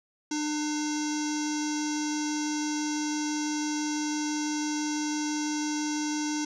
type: tone with low-pass filter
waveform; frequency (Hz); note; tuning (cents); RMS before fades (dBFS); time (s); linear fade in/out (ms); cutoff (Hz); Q
square; 301; D4; +43; -30; 0.31-6.45; 5; 6100; 6.9
effects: none